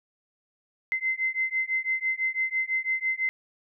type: beating tone pair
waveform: sine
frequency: 2063 / 2069 Hz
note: C7 / C7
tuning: -25 / -20 cents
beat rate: 6 Hz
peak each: -28 dBFS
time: 0.92-3.29 s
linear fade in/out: 0 ms
effects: none